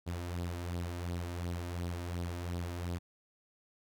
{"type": "tone with flanger", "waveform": "sawtooth", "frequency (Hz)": 87.1, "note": "F2", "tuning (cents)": -4, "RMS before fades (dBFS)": -38, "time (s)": [0.06, 2.99], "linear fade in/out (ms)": 20, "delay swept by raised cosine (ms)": [0.21, 3.31], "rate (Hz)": 2.8, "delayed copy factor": 0.55, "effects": []}